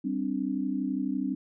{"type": "chord", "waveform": "sine", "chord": "G suspended fourth", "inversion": "none", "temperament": "equal", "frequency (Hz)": [196, 261.6, 293.7], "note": ["G3", "C4", "D4"], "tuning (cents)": [0, 0, 0], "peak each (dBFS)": [-33, -30, -32], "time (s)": [0.04, 1.35], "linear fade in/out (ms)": 10, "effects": []}